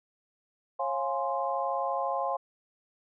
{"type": "chord", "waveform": "sine", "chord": "Db major seventh", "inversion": "none", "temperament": "equal with one note detuned", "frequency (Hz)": [544.5, 698.5, 830.6, 1046.5], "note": ["Db5", "F5", "Ab5", "C6"], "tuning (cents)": [-31, 0, 0, 0], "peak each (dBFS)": -33, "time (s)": [0.79, 2.37], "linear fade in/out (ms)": 10, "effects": []}